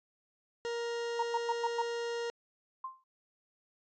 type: tone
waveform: 40% pulse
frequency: 469.5 Hz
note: A#4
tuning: 12 cents sharp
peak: -33 dBFS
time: 0.65-2.3 s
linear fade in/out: 0 ms
type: tone bursts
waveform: sine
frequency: 930 Hz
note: A#5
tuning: 4 cents flat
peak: -29 dBFS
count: 5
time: 1.19-1.82 s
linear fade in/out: 5 ms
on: 38 ms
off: 110 ms
type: tone with exponential decay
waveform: sine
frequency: 1050 Hz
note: C6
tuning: 6 cents sharp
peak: -34 dBFS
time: 2.84-3.04 s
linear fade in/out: 5 ms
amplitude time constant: 42 ms
effects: resampled to 16000 Hz